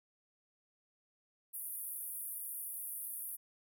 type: band-pass noise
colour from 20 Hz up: pink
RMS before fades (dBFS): -43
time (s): 1.53-3.37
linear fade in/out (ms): 20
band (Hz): 9600 to 16000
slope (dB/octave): 96
effects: none